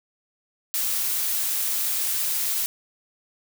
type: noise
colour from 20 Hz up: blue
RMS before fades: -25 dBFS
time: 0.74-2.66 s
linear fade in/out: 0 ms
effects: none